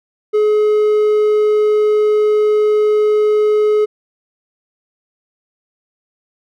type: tone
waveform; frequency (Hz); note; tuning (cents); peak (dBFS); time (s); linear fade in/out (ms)
triangle; 423.9; G#4; +35; -8; 0.33-3.86; 20
effects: none